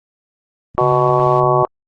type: click train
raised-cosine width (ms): 5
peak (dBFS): -24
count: 5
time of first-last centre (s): 0.75-1.437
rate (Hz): 5.82
type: harmonic tone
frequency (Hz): 124.4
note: B2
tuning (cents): +13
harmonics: 3 / 4 / 5 / 6 / 7 / 8 / 9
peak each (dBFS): -17 / -23 / -17 / -21 / -20 / -23 / -17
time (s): 0.78-1.65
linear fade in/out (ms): 0
type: noise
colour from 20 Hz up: white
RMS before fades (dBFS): -35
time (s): 0.79-1.4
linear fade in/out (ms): 0
type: tone with vibrato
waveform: sine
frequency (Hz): 138.59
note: C#3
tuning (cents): 0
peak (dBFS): -19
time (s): 0.81-1.63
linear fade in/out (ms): 2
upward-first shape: square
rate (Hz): 17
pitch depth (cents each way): 10
effects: low-pass 3000 Hz 12 dB/octave + Opus 24 kbps